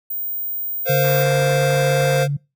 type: tone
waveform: sine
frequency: 15100 Hz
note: A#9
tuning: 21 cents sharp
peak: -22 dBFS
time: 0.1-1.23 s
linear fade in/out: 5 ms
type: chord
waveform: square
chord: Bb suspended second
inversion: none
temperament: equal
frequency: 466.2 / 523.3 / 698.5 Hz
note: Bb4 / C5 / F5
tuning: 0 / 0 / 0 cents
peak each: -25 / -19 / -25 dBFS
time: 0.85-2.28 s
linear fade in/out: 50 ms
type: tone with pitch glide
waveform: sine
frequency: 141.9 to 142.8 Hz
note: C#3 to D3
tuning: +41 to -48 cents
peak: -18 dBFS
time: 0.89-2.37 s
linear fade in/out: 10 ms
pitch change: +11 cents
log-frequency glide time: 1.22-1.61 s
type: low-pass noise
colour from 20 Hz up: white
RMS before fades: -34 dBFS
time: 1.04-2.23 s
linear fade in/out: 0 ms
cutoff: 2100 Hz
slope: 48 dB/octave
effects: noise-tail reverb RT60 0.3 s tail -26 dB re dry